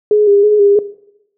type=tone with vibrato; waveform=sine; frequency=412 Hz; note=G#4; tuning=14 cents flat; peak=-6 dBFS; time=0.11-0.79 s; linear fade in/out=2 ms; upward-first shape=square; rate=3.1 Hz; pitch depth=35 cents each way; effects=noise-tail reverb RT60 0.8 s tail -17 dB re dry